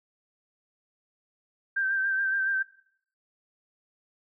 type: tone with vibrato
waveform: sine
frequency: 1568 Hz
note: G6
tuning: in tune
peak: -24 dBFS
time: 1.76-2.63 s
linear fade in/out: 10 ms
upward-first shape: sine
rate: 7.1 Hz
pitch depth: 34 cents each way
effects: noise-tail reverb RT60 0.6 s tail -19 dB re dry